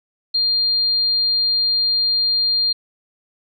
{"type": "tone", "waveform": "sine", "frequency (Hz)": 4200, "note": "C8", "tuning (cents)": 6, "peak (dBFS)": -15, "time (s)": [0.34, 2.73], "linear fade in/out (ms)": 10, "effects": []}